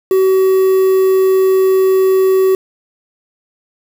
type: tone with quantisation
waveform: triangle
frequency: 379.3 Hz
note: F#4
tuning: 43 cents sharp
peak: -6 dBFS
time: 0.11-2.55 s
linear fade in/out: 2 ms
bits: 5
effects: none